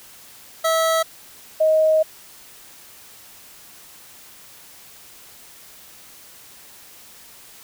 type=tone pair in turn; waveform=25% pulse / sine; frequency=650 / 628.6 Hz; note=E5 / D#5; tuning=-24 / +18 cents; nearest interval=minor second; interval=58 cents; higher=first; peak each=-13 dBFS; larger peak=neither; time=0.64-1.03 / 1.6-2.03 s; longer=second; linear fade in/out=10 ms; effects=white hiss -45 dBFS RMS until 7.63 s